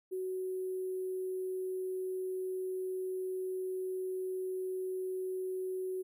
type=tone with sample-and-hold; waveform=sine; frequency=372.8 Hz; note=F#4; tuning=13 cents sharp; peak=-34 dBFS; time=0.11-6.03 s; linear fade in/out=20 ms; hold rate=11025 Hz; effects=none